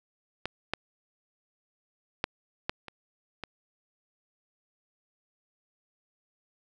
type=clicks; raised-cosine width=0.3 ms; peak=-15 / -12 / -10 / -12 / -25 / -20 dBFS; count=6; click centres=0.456 / 0.736 / 2.241 / 2.695 / 2.883 / 3.437 s; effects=none